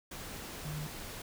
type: tone in noise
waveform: sine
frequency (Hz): 150.9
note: D3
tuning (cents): +47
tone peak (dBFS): -37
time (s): 0.65-0.87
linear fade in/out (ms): 5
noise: pink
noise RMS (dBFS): -44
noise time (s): 0.11-1.22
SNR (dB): +4
effects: none